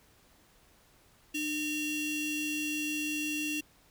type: ring-modulated tone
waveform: 45% pulse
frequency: 1521 Hz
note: F#6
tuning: 47 cents sharp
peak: -28 dBFS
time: 1.34-3.61 s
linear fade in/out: 10 ms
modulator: 1220 Hz
effects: pink hiss -63 dBFS RMS until 3.9 s